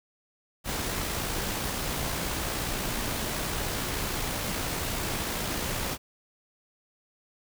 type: noise with amplitude modulation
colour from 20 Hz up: pink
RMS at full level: -30 dBFS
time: 0.64-5.98 s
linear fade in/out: 50 ms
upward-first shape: sine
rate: 59.2 Hz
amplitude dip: 25%
effects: none